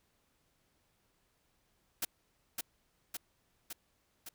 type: noise with echo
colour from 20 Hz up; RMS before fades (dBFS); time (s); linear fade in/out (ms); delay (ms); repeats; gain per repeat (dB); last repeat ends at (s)
white; -34; 2.02-2.05; 5; 560; 4; -3; 4.29
effects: pink hiss -75 dBFS RMS until 4.34 s